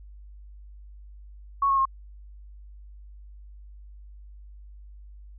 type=tone with pitch steps; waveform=sine; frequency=1108.7 / 1090.3 / 1072.2 Hz; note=C#6 / C#6 / C6; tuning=0 / -29 / +42 cents; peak=-19 dBFS; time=1.62-1.854 s; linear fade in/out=5 ms; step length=78 ms; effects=added 50 Hz sine -43 dBFS peak until 5.38 s